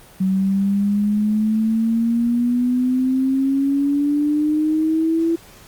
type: exponential sweep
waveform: sine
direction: up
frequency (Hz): 187.9 to 334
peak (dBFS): -15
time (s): 0.2-5.36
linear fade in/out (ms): 10
effects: pink hiss -45 dBFS RMS until 5.67 s + Opus 32 kbps